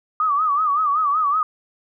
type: tone with vibrato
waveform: sine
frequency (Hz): 1200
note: D6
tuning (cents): +37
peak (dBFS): -16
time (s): 0.2-1.43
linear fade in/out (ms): 2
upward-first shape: sine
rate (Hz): 5.3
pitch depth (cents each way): 120
effects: none